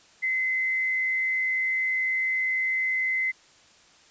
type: tone with frequency modulation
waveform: sine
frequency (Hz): 2051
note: C7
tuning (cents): -35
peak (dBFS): -23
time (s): 0.22-3.32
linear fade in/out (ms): 20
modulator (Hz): 102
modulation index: 0.34
effects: white hiss -56 dBFS RMS until 4.1 s + resampled to 16000 Hz